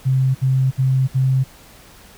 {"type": "tone bursts", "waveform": "sine", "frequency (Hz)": 131.7, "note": "C3", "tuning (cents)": 12, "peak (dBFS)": -13, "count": 4, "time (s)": [0.05, 1.442], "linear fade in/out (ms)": 20, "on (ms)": 300, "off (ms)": 64, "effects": ["pink hiss -45 dBFS RMS until 2.17 s"]}